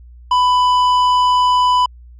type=tone with tanh clipping; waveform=sine; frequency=996 Hz; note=B5; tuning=14 cents sharp; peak=-12 dBFS; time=0.31-1.86 s; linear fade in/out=5 ms; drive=10 dB; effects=added 60 Hz sine -37 dBFS peak until 2.19 s